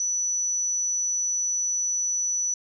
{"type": "tone", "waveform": "sine", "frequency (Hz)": 5940, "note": "F#8", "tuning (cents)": 6, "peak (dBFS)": -23, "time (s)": [0, 2.54], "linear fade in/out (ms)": 2, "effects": []}